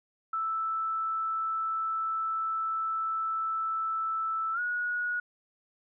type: tone with pitch glide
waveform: sine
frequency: 1318.5 to 1454.5 Hz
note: E6 to F#6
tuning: 0 to -30 cents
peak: -28 dBFS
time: 0.33-5.2 s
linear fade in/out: 5 ms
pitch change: +170 cents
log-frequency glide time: 4.53-4.6 s
effects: none